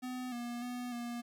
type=tone with pitch steps; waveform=square; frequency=252.4 / 239.4 / 246.1 / 238.5 Hz; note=B3 / A#3 / B3 / A#3; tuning=+38 / +46 / -6 / +40 cents; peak=-39 dBFS; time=0.02-1.22 s; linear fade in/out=20 ms; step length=300 ms; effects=11-bit